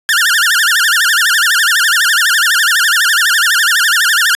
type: tone with vibrato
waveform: sawtooth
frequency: 1588 Hz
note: G6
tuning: 22 cents sharp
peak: -5 dBFS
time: 0.09-4.35 s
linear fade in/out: 0 ms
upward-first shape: sine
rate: 12 Hz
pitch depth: 250 cents each way
effects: resampled to 32000 Hz